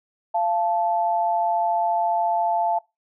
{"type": "tone pair together", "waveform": "sine", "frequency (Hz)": [689, 874.7], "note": ["F5", "A5"], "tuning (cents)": [-24, -10], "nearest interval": "major third", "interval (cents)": 414, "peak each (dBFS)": -22, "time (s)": [0.34, 2.79], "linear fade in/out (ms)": 10, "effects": ["noise-tail reverb RT60 0.2 s tail -21 dB re dry"]}